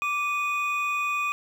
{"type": "tone pair together", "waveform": "triangle", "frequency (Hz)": [1170, 2479], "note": ["D6", "D#7"], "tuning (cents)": [-7, -7], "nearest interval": "octave + minor second", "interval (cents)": 1300, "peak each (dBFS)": [-26, -25], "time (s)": [0.02, 1.32], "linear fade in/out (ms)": 0, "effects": []}